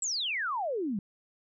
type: exponential sweep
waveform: sine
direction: down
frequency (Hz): 7902 to 185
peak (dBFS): -29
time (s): 0.02-0.99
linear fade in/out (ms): 2
effects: none